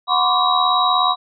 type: tone cluster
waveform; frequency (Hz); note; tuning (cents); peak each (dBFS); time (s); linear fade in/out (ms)
sine; 731 / 1009 / 1086 / 1165 / 3843; F#5 / B5 / C#6 / D6 / B7; -21 / +37 / -36 / -14 / -48; -20; 0.07-1.16; 50
effects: none